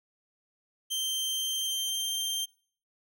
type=tone with pitch glide; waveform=sawtooth; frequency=3136 to 3158 Hz; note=G7 to G7; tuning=0 to +12 cents; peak=-26 dBFS; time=0.9-2.46 s; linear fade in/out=20 ms; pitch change=+12 cents; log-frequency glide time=1.27-2.11 s; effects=noise-tail reverb RT60 0.5 s tail -25 dB re dry